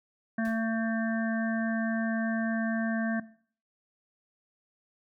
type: harmonic tone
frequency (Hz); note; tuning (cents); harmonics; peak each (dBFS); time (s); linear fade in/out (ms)
224.7; A3; +37; 1 / 3 / 5 / 7 / 8; -27 / -36 / -44 / -37 / -40; 0.38-3.2; 5
type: noise with exponential decay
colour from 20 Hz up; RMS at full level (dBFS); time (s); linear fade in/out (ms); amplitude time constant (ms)
pink; -47; 0.45-0.72; 1; 57
effects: noise-tail reverb RT60 0.5 s tail -18 dB re dry